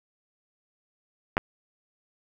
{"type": "clicks", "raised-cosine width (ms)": 0.5, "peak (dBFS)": -9, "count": 2, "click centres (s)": [1.369, 1.379], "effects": ["8-bit"]}